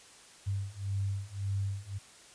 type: beating tone pair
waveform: sine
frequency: 97.7 / 99.5 Hz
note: G2 / G2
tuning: -5 / +26 cents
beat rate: 1.8 Hz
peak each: -35 / -34 dBFS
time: 0.46-1.99 s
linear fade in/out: 20 ms
effects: white hiss -55 dBFS RMS until 2.34 s + resampled to 22050 Hz